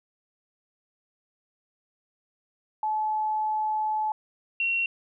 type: tone pair in turn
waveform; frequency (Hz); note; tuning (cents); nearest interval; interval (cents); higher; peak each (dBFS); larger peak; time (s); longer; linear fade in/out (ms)
sine; 861 / 2734; A5 / F7; -38 / -37; octave + minor sixth; 2001; second; -24 / -23; second; 2.83-4.12 / 4.6-4.86; first; 2
effects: none